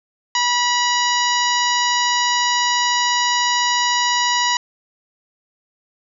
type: harmonic tone with a mistuned harmonic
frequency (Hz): 974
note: B5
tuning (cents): -24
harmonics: 1 / 2 / 3 / 4 / 5 / 6 / 7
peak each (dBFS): -19 / -22 / -24 / -25 / -26 / -27 / -27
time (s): 0.35-4.57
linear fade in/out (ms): 2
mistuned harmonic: 6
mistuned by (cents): -57
effects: none